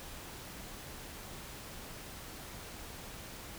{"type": "silence", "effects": ["pink hiss -47 dBFS RMS until 3.58 s"]}